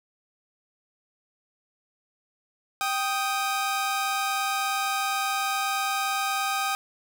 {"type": "tone pair together", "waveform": "sawtooth", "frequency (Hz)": [784, 1244.5], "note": ["G5", "D#6"], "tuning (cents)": [0, 0], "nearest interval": "minor sixth", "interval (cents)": 800, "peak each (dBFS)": -24, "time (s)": [2.81, 6.75], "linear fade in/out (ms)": 0, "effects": []}